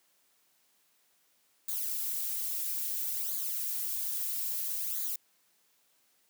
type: noise with flanger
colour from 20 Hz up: violet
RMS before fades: -34 dBFS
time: 1.68-5.16 s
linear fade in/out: 5 ms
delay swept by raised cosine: 0.36 to 4.96 ms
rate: 0.6 Hz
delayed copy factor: -0.8
effects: white hiss -70 dBFS RMS until 6.29 s + high-pass 150 Hz 12 dB/octave

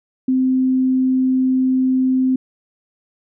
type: tone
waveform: sine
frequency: 259.1 Hz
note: C4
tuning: 17 cents flat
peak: -13 dBFS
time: 0.28-2.36 s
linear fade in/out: 5 ms
effects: none

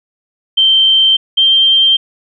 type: tone pair in turn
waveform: sine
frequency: 3126 / 3155 Hz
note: G7 / G7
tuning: -6 / +10 cents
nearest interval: unison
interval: 16 cents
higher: second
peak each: -6 dBFS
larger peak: neither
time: 0.57-1.17 / 1.37-1.97 s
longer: neither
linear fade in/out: 10 ms
effects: none

